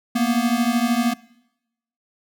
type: beating tone pair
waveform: square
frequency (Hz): 230.9 / 243.9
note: A#3 / B3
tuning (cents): -16 / -21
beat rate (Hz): 13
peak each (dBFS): -21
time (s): 0.15-1.14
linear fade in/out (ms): 10
effects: noise-tail reverb RT60 0.9 s tail -23 dB re dry